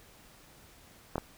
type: clicks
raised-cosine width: 1 ms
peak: -17 dBFS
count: 2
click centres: 1.157 / 1.181 s
effects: pink hiss -57 dBFS RMS until 1.37 s